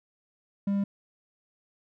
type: tone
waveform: triangle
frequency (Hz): 199.5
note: G3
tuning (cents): +31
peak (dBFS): -22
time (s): 0.67-0.84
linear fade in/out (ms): 5
effects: none